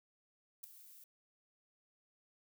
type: noise with ADSR envelope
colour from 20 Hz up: violet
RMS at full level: -43 dBFS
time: 0.63-1.04 s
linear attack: 11 ms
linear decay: 4 ms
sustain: -15 dB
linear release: 3 ms
effects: none